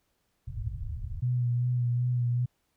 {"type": "low-pass noise", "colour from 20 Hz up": "white", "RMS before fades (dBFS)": -35, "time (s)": [0.47, 1.21], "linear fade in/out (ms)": 10, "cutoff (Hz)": 120, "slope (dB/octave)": 48}
{"type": "tone with vibrato", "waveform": "sine", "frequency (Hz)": 122.4, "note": "B2", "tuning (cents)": -15, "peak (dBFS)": -24, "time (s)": [1.22, 2.46], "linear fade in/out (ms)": 10, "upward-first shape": "sine", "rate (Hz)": 2.6, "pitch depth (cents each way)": 27}
{"effects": ["pink hiss -75 dBFS RMS until 2.76 s"]}